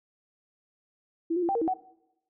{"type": "tone with pitch steps", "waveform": "sine", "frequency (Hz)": [331.3, 358.2, 340, 784, 465.1, 324.1, 748], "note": ["E4", "F4", "F4", "G5", "A#4", "E4", "F#5"], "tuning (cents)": [9, 44, -46, 0, -4, -29, 19], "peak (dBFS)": -24, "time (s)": [1.3, 1.741], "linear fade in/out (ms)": 10, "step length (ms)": 63, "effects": ["noise-tail reverb RT60 0.9 s tail -21 dB re dry"]}